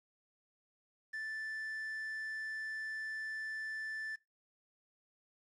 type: tone with quantisation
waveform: triangle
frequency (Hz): 1760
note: A6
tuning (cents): 0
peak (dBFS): -37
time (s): 1.13-4.16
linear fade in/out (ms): 10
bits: 10
effects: noise-tail reverb RT60 0.2 s tail -20 dB re dry + low-pass 8000 Hz 12 dB/octave